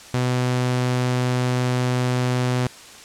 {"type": "tone", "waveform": "sawtooth", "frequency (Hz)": 125.3, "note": "B2", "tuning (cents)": 25, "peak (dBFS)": -15, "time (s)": [0.14, 2.67], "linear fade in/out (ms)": 0, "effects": ["white hiss -42 dBFS RMS until 3.04 s", "low-pass 8000 Hz 12 dB/octave"]}